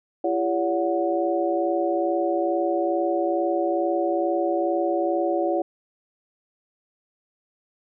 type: tone cluster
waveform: sine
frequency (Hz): 338.4 / 400.7 / 569 / 734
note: E4 / G4 / C#5 / F#5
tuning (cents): +45 / +38 / +45 / -14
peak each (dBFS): -24 / -30 / -25 / -27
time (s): 0.24-5.62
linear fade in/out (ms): 5
effects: none